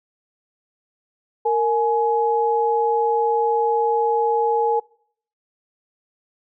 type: tone pair together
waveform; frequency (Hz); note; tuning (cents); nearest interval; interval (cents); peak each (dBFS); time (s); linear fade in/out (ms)
sine; 462 / 842; A#4 / G#5; -16 / +24; minor seventh; 1040; -19; 1.45-4.8; 10
effects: noise-tail reverb RT60 0.6 s tail -24 dB re dry